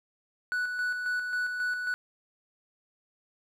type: tone with tremolo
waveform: triangle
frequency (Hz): 1480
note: F#6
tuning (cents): 0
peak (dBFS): -25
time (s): 0.52-1.94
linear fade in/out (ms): 0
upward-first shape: square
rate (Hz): 3.7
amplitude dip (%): 40
effects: none